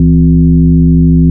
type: tone with frequency modulation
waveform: sine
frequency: 164.81 Hz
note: E3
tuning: in tune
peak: -3 dBFS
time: 0-1.3 s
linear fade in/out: 2 ms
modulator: 93.7 Hz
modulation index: 1
effects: none